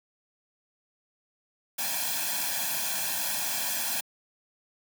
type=noise with comb filter; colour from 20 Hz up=white; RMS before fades=-30 dBFS; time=1.78-4.01 s; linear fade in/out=10 ms; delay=1.2 ms; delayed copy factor=+0.95; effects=high-pass 200 Hz 12 dB/octave